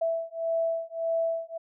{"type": "beating tone pair", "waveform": "sine", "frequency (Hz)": [659.3, 661], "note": ["E5", "E5"], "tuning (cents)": [0, 5], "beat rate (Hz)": 1.7, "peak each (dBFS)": -29, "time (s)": [0.01, 1.58], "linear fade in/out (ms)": 10, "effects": []}